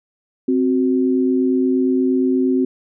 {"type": "tone pair together", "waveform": "sine", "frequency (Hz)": [261.5, 370], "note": ["C4", "F#4"], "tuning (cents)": [-1, 0], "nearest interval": "tritone", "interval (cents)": 601, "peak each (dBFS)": [-15, -19], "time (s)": [0.48, 2.65], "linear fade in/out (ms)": 5, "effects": []}